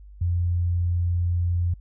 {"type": "tone", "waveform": "sine", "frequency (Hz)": 87.31, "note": "F2", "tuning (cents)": 0, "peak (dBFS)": -20, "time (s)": [0.21, 1.74], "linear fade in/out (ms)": 5, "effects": ["added 50 Hz sine -42 dBFS peak until 1.8 s"]}